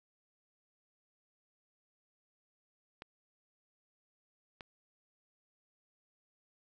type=clicks; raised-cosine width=0.3 ms; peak=-29 dBFS; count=2; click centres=3.021 / 4.608 s; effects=none